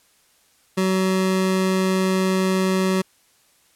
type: tone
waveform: 25% pulse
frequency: 188.2 Hz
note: F#3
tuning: 30 cents sharp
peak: -14 dBFS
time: 0.77-3.02 s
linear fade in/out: 10 ms
effects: white hiss -59 dBFS RMS until 3.75 s + low-pass 12000 Hz 12 dB/octave